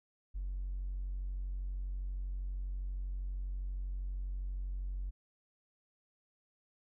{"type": "tone with hard clipping", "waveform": "sine", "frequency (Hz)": 46.25, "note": "F#1", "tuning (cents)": 0, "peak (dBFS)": -36, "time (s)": [0.34, 5.11], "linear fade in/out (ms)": 20, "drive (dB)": 1, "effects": []}